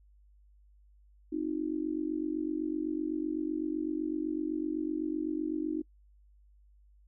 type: tone with amplitude modulation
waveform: sine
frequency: 311.1 Hz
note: D#4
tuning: in tune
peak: -26 dBFS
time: 1.32-5.82 s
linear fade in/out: 10 ms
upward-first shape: sine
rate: 47.9 Hz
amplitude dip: 95%
effects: noise-tail reverb RT60 0.1 s tail -25 dB re dry + added 50 Hz sine -58 dBFS peak until 7.07 s